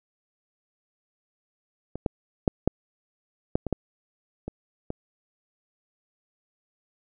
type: clicks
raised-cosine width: 2 ms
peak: -20 / -10 / -6 / -6 / -8 / -16 / -10 / -19 / -17 dBFS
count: 9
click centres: 1.956 / 2.062 / 2.478 / 2.676 / 3.555 / 3.667 / 3.727 / 4.48 / 4.904 s
effects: none